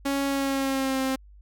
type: tone with pitch glide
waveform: sawtooth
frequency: 277.2 to 264.4 Hz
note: C#4 to C4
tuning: 0 to +18 cents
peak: -20 dBFS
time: 0.05-1.16 s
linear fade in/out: 10 ms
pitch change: -82 cents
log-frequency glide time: 0.26-1.01 s
effects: added 50 Hz sine -47 dBFS peak until 1.41 s